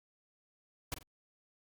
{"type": "noise with echo", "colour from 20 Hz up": "pink", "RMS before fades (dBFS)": -37, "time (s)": [0.92, 0.94], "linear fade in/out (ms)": 0, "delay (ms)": 44, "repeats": 2, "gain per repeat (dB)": -10, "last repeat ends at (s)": 1.028, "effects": ["Opus 48 kbps"]}